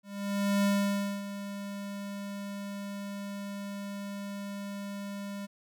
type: tone with ADSR envelope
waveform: square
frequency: 200.5 Hz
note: G3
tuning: 39 cents sharp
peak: -24 dBFS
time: 0.03-5.47 s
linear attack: 610 ms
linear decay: 580 ms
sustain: -13 dB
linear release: 22 ms
effects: none